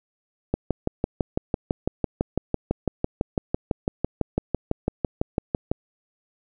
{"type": "click train", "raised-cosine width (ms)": 2, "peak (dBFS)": -8, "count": 32, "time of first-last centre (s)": [0.54, 5.715], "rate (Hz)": 5.99, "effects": []}